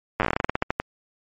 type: slowing click train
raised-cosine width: 0.5 ms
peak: -6 dBFS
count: 17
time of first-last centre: 0.2-0.8 s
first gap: 9 ms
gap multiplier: 1.17
effects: MP3 48 kbps